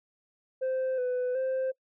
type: tone with pitch steps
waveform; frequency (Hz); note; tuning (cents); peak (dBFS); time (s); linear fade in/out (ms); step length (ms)
sine; 520 / 500 / 523; C5 / B4 / C5; -11 / +21 / -1; -24; 0.61-1.72; 20; 370
effects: noise-tail reverb RT60 0.1 s tail -24 dB re dry + tanh soft clip ceiling -26 dBFS